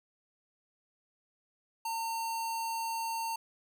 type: tone with notch filter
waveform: square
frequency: 910 Hz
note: A#5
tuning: 42 cents flat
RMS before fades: -35 dBFS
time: 1.85-3.36 s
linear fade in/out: 5 ms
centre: 1800 Hz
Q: 0.79
effects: none